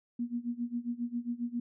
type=tone with tremolo; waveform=sine; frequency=239.1 Hz; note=A#3; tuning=44 cents sharp; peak=-29 dBFS; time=0.19-1.6 s; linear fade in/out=5 ms; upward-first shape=sine; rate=7.4 Hz; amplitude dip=90%; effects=none